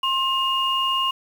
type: tone pair together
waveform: sine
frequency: 1062 / 2842 Hz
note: C6 / F7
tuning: +25 / +30 cents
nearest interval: octave + perfect fourth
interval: 1705 cents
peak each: -22 dBFS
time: 0.03-1.11 s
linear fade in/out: 5 ms
effects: 7-bit